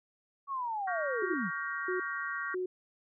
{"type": "linear sweep", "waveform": "sine", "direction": "down", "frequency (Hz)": [1135, 146.83], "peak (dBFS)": -32, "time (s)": [0.47, 1.51], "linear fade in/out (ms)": 50}
{"type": "chord", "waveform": "sine", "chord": "G half-diminished seventh", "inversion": "second", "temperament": "just", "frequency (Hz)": [1128.9, 1411.2, 1568, 1881.6], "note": ["Db6", "F6", "G6", "Bb6"], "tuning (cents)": [31, 18, 0, 16], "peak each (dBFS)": -39, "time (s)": [0.87, 2.55], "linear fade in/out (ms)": 10}
{"type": "tone bursts", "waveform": "sine", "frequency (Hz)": 366.9, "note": "F#4", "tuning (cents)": -15, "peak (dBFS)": -31, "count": 3, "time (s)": [1.22, 2.66], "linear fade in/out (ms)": 5, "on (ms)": 120, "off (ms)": 540}
{"effects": []}